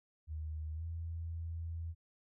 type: tone with pitch glide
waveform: sine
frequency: 77.78 to 82.88 Hz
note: D#2 to E2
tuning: 0 to +10 cents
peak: -38 dBFS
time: 0.27-1.95 s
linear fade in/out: 50 ms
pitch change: +110 cents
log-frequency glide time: 0.74-0.84 s
effects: none